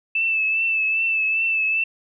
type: tone with vibrato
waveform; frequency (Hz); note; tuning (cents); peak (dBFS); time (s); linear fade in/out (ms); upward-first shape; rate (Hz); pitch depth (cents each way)
sine; 2637; E7; 0; -18; 0.15-1.84; 5; triangle; 2.5; 38
effects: none